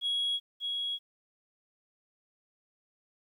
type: tone with echo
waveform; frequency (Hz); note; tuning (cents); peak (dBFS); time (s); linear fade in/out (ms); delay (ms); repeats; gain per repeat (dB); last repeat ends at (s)
sine; 3322; G#7; 0; -26; 0.01-0.4; 50; 590; 1; -4; 0.99
effects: tanh soft clip ceiling -25 dBFS + 11-bit